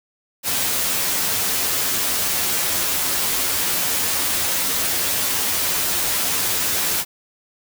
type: noise with comb filter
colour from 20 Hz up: white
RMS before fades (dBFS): -21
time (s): 0.43-7.05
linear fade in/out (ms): 50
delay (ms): 11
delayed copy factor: +0.55
effects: none